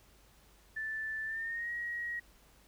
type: tone with pitch glide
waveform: sine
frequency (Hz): 1760 to 1897.2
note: A6 to A#6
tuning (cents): 0 to +30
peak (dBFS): -35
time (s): 0.76-2.2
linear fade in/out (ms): 10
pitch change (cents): +130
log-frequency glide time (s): 1.25-1.71
effects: added 50 Hz sine -63 dBFS peak until 2.67 s + pink hiss -64 dBFS RMS until 2.67 s